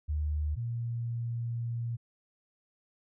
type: tone pair in turn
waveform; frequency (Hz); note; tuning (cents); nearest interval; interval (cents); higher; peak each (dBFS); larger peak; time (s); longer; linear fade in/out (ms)
sine; 75.4 / 117.48; D2 / A#2; +46 / +14; minor sixth; 768; second; -28 / -31; first; 0.08-0.56 / 0.56-1.97; second; 20
effects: none